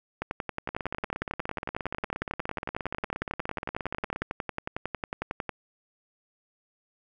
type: two click trains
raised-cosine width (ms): 0.5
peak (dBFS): -17 / -15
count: 61 / 59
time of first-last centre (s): 0.69-4.219 / 0.22-5.493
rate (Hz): 17 / 11
effects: none